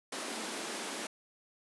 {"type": "high-pass noise", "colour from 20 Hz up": "pink", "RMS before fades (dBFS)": -39, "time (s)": [0.12, 1.07], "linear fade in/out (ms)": 5, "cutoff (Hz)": 210, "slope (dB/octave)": 48, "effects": ["resampled to 24000 Hz"]}